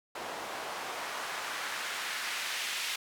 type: noise with band-pass filter sweep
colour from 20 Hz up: white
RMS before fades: -37 dBFS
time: 0.15-2.96 s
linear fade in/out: 5 ms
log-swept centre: 630 to 2600 Hz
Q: 0.95
effects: none